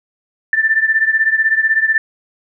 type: beating tone pair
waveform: sine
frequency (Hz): 1770 / 1786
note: A6 / A6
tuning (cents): +10 / +25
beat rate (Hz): 16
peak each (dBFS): -13 / -16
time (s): 0.53-1.98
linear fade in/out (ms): 2
effects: none

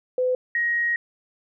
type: tone pair in turn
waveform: sine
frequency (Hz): 506 / 1885.2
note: B4 / A#6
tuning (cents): +42 / +19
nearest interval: octave + major seventh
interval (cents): 2277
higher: second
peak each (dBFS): -19 / -20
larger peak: first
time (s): 0.18-0.35 / 0.55-0.96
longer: second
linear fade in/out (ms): 2
effects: none

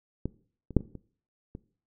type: clicks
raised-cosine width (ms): 3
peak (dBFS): -17 / -27 / -7 / -28 / -28 / -26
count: 6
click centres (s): 0.256 / 0.707 / 0.767 / 0.807 / 0.953 / 1.551
effects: noise-tail reverb RT60 0.5 s tail -20 dB re dry

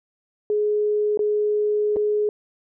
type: tone with dropouts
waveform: sine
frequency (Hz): 419.8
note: G#4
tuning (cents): +19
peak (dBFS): -18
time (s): 0.5-2.29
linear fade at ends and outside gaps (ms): 1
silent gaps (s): 1.174-1.192 / 1.961-1.967
effects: none

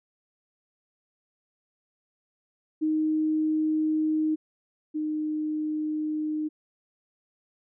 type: tone pair in turn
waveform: sine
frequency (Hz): 311.1 / 307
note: D#4 / D#4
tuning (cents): 0 / -23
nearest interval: unison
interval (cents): 23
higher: first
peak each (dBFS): -22 / -26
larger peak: first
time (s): 2.81-4.36 / 4.94-6.49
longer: neither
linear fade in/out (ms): 20
effects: none

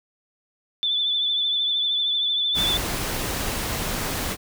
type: tone with vibrato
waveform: sine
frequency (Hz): 3502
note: A7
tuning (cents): -9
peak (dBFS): -20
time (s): 0.83-2.77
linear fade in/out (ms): 0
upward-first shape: triangle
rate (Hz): 13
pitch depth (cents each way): 42
type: noise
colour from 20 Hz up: pink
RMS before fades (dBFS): -27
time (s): 2.54-4.37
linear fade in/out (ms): 50
effects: none

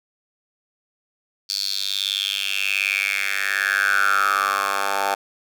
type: tone with high-pass filter sweep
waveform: 10% pulse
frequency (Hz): 98.7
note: G2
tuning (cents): +12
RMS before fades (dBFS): -22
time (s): 1.49-5.15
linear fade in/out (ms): 10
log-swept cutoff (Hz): 4600 to 850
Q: 7.3
effects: none

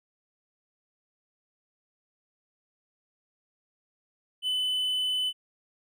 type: tone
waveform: triangle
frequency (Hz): 3012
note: F#7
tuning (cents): +30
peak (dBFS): -24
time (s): 4.42-5.33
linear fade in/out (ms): 50
effects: none

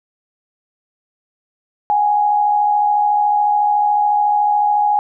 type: tone pair together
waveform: sine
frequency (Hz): 756.7 / 830.6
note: F#5 / G#5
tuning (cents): +39 / 0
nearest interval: major second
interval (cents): 161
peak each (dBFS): -23 / -12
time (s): 1.9-4.99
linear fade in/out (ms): 0
effects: none

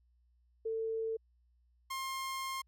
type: tone pair in turn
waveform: sine / sawtooth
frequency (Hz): 447.2 / 1063.6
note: A4 / C6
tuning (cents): +28 / +28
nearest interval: octave + minor third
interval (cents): 1500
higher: second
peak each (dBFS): -33 / -33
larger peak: neither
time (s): 0.65-1.17 / 1.9-2.62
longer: second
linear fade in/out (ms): 10
effects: added 60 Hz sine -67 dBFS peak until 2.67 s

